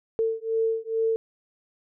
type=beating tone pair; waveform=sine; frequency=447.8 / 450.1 Hz; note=A4 / A4; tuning=+30 / +39 cents; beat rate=2.3 Hz; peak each=-26 dBFS; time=0.19-1.16 s; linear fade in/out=0 ms; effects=none